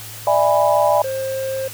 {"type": "chord", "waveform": "sine", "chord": "E dominant seventh", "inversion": "third", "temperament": "just", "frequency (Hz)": [593.3, 659.3, 824.1, 988.9], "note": ["D5", "E5", "G#5", "B5"], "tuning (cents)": [18, 0, -14, 2], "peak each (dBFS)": [-16, -19, -18, -20], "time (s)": [0.27, 1.02], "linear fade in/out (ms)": 2}
{"type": "tone", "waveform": "triangle", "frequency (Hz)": 531, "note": "C5", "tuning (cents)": 25, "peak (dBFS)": -19, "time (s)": [1.04, 1.68], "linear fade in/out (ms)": 5}
{"effects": ["added 108 Hz sine -38 dBFS peak until 1.73 s", "white hiss -35 dBFS RMS until 1.73 s"]}